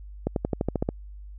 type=accelerating click train; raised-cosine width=2 ms; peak=-11 dBFS; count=9; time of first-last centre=0.27-0.889 s; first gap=92 ms; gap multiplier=0.95; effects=added 50 Hz sine -39 dBFS peak until 1.38 s